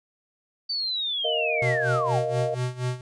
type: linear sweep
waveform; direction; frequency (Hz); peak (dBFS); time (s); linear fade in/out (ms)
sine; down; 4613 to 698.5; -25; 0.69-2.19; 10
type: chord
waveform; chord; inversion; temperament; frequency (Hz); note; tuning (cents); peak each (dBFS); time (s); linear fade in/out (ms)
sine; Bb suspended fourth; none; equal; 466.2 / 622.3 / 698.5; Bb4 / Eb5 / F5; 0 / 0 / 0; -29 / -27 / -32; 1.24-2.55; 10
type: tone with tremolo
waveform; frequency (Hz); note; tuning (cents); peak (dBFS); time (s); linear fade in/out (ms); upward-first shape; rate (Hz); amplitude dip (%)
square; 125.3; B2; +25; -24; 1.62-3.01; 2; sine; 4.2; 85
effects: resampled to 22050 Hz